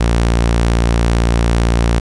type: tone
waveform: sawtooth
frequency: 57.8 Hz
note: A#1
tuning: 14 cents flat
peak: -7 dBFS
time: 0-2 s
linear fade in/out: 10 ms
effects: resampled to 22050 Hz + 8-bit